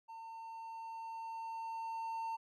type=tone with level ramp; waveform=triangle; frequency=905 Hz; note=A5; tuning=48 cents sharp; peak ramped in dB=-45 to -35 dBFS; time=0.08-2.37 s; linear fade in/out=20 ms; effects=none